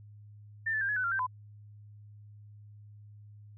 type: tone with pitch steps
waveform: sine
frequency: 1792 / 1743 / 1592 / 1693 / 1504 / 1385 / 1563 / 1010 Hz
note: A6 / A6 / G6 / G#6 / F#6 / F6 / G6 / B5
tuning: +31 / -17 / +26 / +33 / +28 / -15 / -6 / +39 cents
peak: -28 dBFS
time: 0.66-1.268 s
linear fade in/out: 10 ms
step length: 76 ms
effects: added 104 Hz sine -49 dBFS peak until 3.57 s